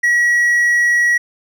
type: tone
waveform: triangle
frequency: 1919 Hz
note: A#6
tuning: 50 cents sharp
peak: -9 dBFS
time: 0.03-1.18 s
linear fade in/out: 10 ms
effects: none